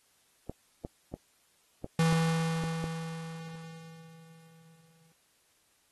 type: clicks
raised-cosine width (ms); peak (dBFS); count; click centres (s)
2; -23; 7; 0.496 / 0.849 / 1.14 / 1.844 / 2.126 / 2.638 / 2.841
type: tone with exponential decay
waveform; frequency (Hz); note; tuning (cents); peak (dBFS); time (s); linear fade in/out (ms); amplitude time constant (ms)
square; 163.4; E3; -15; -23; 1.99-5.12; 2; 680
effects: white hiss -68 dBFS RMS until 5.91 s + AAC 32 kbps